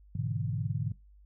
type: chord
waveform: sine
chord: E dominant seventh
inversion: first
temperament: equal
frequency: 103.83 / 123.47 / 146.83 / 164.81 Hz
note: G#2 / B2 / D3 / E3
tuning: 0 / 0 / 0 / 0 cents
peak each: -34 / -35 / -35 / -39 dBFS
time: 0.15-0.92 s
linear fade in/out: 5 ms
effects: noise-tail reverb RT60 0.2 s tail -19 dB re dry + added 50 Hz sine -54 dBFS peak until 1.25 s